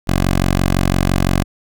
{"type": "tone", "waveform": "10% pulse", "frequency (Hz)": 45.9, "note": "F#1", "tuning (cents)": -13, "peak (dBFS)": -5, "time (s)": [0.07, 1.44], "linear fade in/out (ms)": 20, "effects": []}